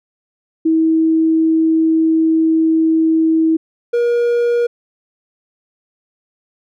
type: tone pair in turn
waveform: sine / triangle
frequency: 321.8 / 476.2 Hz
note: E4 / A#4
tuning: -42 / +37 cents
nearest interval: perfect fifth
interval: 679 cents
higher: second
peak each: -10 dBFS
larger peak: neither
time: 0.65-3.57 / 3.93-4.67 s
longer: first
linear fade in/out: 10 ms
effects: none